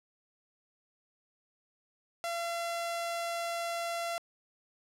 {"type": "tone", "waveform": "sawtooth", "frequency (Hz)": 681, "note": "F5", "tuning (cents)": -44, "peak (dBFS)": -29, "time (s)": [2.24, 4.18], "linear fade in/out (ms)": 0, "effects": ["low-pass 12000 Hz 12 dB/octave"]}